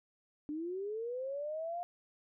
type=linear sweep; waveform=sine; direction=up; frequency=290.7 to 712 Hz; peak=-36 dBFS; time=0.49-1.83 s; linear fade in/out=0 ms; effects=none